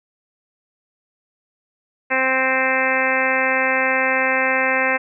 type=harmonic tone; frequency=261.6 Hz; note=C4; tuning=in tune; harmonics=1 / 2 / 3 / 4 / 5 / 6 / 7 / 8 / 9 / 10; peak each=-29 / -23 / -26 / -26 / -31 / -24 / -23 / -23 / -28 / -26 dBFS; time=2.1-4.98 s; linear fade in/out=20 ms; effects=none